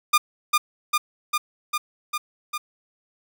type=tone with echo; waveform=sawtooth; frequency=1209 Hz; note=D6; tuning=50 cents sharp; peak=-10 dBFS; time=0.13-0.18 s; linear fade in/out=10 ms; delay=400 ms; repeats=6; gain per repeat=-2 dB; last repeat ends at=2.58 s; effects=none